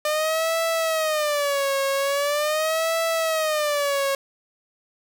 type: tone with vibrato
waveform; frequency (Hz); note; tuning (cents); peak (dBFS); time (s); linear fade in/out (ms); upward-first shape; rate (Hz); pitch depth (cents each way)
sawtooth; 600; D5; +37; -17; 0.05-4.15; 2; sine; 0.42; 160
effects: 8-bit